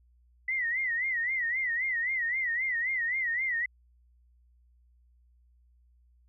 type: tone with vibrato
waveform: sine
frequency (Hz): 1975.5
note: B6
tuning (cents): 0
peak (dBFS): -27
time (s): 0.48-3.66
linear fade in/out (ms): 5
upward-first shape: sine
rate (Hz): 3.8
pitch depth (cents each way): 130
effects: added 60 Hz sine -60 dBFS peak until 6.28 s